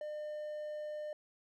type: tone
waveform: triangle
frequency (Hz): 603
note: D5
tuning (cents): +46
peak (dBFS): -37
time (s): 0.01-1.13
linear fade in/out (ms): 2
effects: none